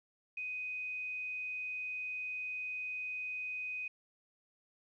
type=tone with quantisation; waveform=sine; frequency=2500 Hz; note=D#7; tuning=8 cents sharp; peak=-37 dBFS; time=0.37-3.88 s; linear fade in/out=5 ms; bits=11; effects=resampled to 16000 Hz